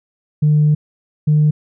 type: tone pair in turn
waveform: sine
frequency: 150.4 / 151.1 Hz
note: D3 / D3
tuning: +42 / +50 cents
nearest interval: unison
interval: 8 cents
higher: second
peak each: -8 dBFS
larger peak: neither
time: 0.42-0.75 / 1.27-1.51 s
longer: first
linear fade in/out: 10 ms
effects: tanh soft clip ceiling -6 dBFS